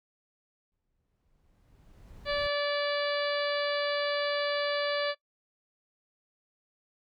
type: noise with exponential growth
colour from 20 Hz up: brown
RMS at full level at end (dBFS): -43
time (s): 0.72-2.47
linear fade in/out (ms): 1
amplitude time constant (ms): 380
type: harmonic tone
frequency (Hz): 579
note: D5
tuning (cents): -25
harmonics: 1 / 2 / 3 / 4 / 5 / 6 / 7 / 8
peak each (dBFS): -29 / -36 / -35 / -40 / -42 / -40 / -41 / -41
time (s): 2.25-5.15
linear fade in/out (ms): 50
effects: noise-tail reverb RT60 0.1 s tail -20 dB re dry